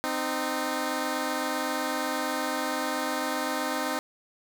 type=tone pair together; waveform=10% pulse; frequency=259.4 / 307.2 Hz; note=C4 / D#4; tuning=-15 / -22 cents; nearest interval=minor third; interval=293 cents; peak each=-22 dBFS; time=0.04-3.99 s; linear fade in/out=0 ms; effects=none